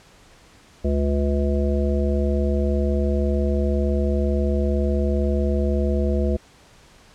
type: harmonic tone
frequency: 71 Hz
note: C#2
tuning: 42 cents sharp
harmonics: 1 / 3 / 5 / 7 / 9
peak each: -20 / -25 / -27 / -28 / -30 dBFS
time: 0.84-6.37 s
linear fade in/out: 10 ms
effects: pink hiss -51 dBFS RMS until 7.14 s + low-pass 8000 Hz 12 dB/octave